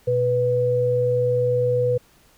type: tone pair together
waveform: sine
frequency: 122.45 / 493.9 Hz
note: B2 / B4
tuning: -14 / 0 cents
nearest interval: 2 octaves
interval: 2414 cents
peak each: -24 / -18 dBFS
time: 0.07-1.98 s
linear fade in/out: 10 ms
effects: pink hiss -56 dBFS RMS until 2.37 s